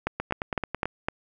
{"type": "two click trains", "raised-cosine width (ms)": 0.5, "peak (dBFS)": [-10, -13], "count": [5, 7], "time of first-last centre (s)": [[0.07, 1.085], [0.2, 0.856]], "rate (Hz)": [3.94, 9.15], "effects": []}